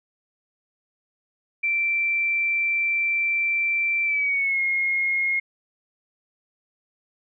sine tone with pitch glide, 2345 to 2150 Hz, D7 to C7, -3 to +47 cents, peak -20 dBFS, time 1.63-5.4 s, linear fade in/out 10 ms, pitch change -150 cents, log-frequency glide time 4.04-4.61 s, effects none

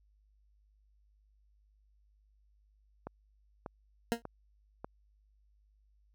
click train, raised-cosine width 1 ms, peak -26 dBFS, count 4, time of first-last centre 3.07-4.845 s, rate 1.69 Hz
20% pulse tone with exponential decay, 233.1 Hz, A#3, in tune, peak -20 dBFS, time 4.12-4.22 s, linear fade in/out 0 ms, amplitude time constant 20 ms
effects added 51 Hz sine -65 dBFS peak until 6.14 s

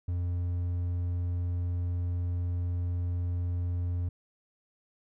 triangle tone, 88 Hz, F2, 14 cents sharp, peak -26 dBFS, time 0.08-4.09 s, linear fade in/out 5 ms, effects none

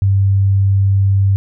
sine tone, 98 Hz, G2, in tune, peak -9 dBFS, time 0.02-1.36 s, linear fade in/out 0 ms, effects none

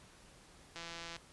click train, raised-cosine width 0.2 ms, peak -28 dBFS, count 69, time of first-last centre 0.76-1.165 s, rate 168 Hz, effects pink hiss -60 dBFS RMS until 1.32 s + resampled to 24000 Hz

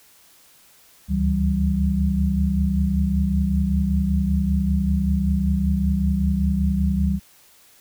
sine tone cluster, 71.3 / 76.5 / 162.8 / 192.8 Hz, C#2 / D#2 / E3 / G3, +49 / -29 / -21 / -28 cents, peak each -21 / -29 / -26 / -21 dBFS, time 1.08-7.2 s, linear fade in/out 50 ms, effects white hiss -53 dBFS RMS until 7.8 s

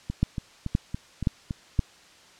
two click trains, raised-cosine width 5 ms, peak -17 / -9 dBFS, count 7 / 4, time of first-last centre 0.1-1.79 / 0.23-1.792 s, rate 3.55 / 1.92 Hz, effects white hiss -53 dBFS RMS until 2.39 s + low-pass 6000 Hz 12 dB/octave

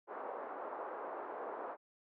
pink band-pass noise, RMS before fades -44 dBFS, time 0.07-1.77 s, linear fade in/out 50 ms, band 420 to 1200 Hz, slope 24 dB/octave, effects none

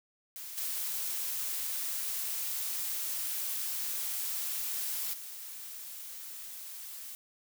blue noise with level steps, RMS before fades -43 / -35 / -44 dBFS, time 0.36-7.15 s, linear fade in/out 0 ms, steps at 0.57 / 5.13 s, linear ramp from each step 10 ms, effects none

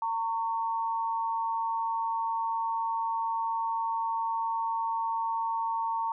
sine tone pair together, 912.1 / 1111 Hz, A#5 / C#6, -38 / +4 cents, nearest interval minor third, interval 342 cents, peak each -28 / -35 dBFS, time 0.02-6.12 s, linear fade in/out 2 ms, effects none

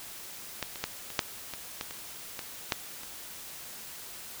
clicks, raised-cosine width 0.2 ms, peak -29 / -13 / -22 / -12 / -23 / -6 / -19 / -16 / -23 / -18 / -8 / -25 dBFS, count 12, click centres 0.593 / 0.627 / 0.758 / 0.84 / 1.103 / 1.192 / 1.537 / 1.811 / 1.909 / 2.392 / 2.722 / 3.034 s, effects white hiss -44 dBFS RMS until 4.4 s

